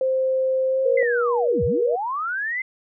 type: tone with pitch glide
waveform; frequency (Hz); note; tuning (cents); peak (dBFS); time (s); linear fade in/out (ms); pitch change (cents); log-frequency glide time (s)
sine; 523.3 to 531.5; C5 to C5; 0 to +27; -18; 0.01-1.03; 2; +27; 0.68-0.85
type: tone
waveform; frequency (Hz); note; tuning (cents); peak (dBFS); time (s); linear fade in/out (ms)
sine; 480; B4; -49; -19; 0.85-1.96; 10
type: linear two-way sweep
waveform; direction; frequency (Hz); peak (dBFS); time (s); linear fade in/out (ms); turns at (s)
sine; down then up; 2093 to 60.4 to 2093; -23; 0.97-2.62; 5; 1.64
effects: none